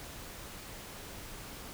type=silence; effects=pink hiss -46 dBFS RMS until 1.73 s